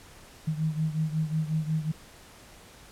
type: beating tone pair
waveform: sine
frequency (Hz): 155.56 / 161.06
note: D#3 / E3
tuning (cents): 0 / -40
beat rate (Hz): 5.5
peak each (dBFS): -27 / -31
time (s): 0.47-1.92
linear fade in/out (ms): 10
effects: pink hiss -51 dBFS RMS until 2.91 s + low-pass 12000 Hz 12 dB/octave